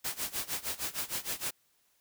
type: noise with tremolo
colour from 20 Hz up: white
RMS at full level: -33 dBFS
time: 0.04-1.51 s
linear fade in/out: 10 ms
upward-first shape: sine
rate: 6.5 Hz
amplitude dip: 90%
effects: white hiss -71 dBFS RMS until 2 s